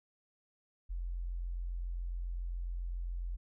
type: tone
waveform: sine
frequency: 43.65 Hz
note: F1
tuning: in tune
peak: -35 dBFS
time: 0.89-3.37 s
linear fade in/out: 20 ms
effects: none